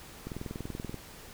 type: click train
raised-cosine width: 3 ms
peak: -24 dBFS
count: 15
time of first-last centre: 0.27-0.943 s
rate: 20.8 Hz
effects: pink hiss -49 dBFS RMS until 1.33 s